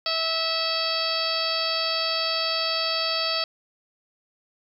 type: harmonic tone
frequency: 652 Hz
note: E5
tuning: 19 cents flat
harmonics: 1 / 2 / 3 / 4 / 5 / 6 / 7 / 8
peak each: -31 / -31 / -37 / -33 / -32 / -33 / -27 / -33 dBFS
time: 0.06-3.44 s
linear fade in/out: 2 ms
effects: 9-bit